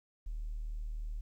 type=tone; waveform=triangle; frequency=38.34 Hz; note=D#1; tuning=25 cents flat; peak=-32 dBFS; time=0.26-1.21 s; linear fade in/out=10 ms; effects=tanh soft clip ceiling -34 dBFS + 12-bit